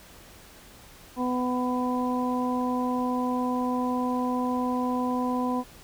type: harmonic tone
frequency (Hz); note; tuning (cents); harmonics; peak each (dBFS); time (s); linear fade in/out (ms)
250; B3; +21; 1 / 2 / 3 / 4; -26 / -33 / -34 / -31; 1.16-5.64; 50
effects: pink hiss -50 dBFS RMS until 5.83 s